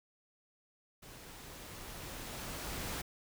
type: noise with level ramp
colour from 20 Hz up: pink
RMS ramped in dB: -53 to -39 dBFS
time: 1.02-3.02 s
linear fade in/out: 10 ms
effects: none